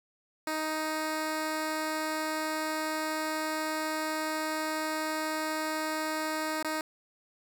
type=tone with dropouts; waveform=10% pulse; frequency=312.1 Hz; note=D#4; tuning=5 cents sharp; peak=-22 dBFS; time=0.47-6.81 s; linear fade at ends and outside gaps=2 ms; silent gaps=6.627-6.646 s; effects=none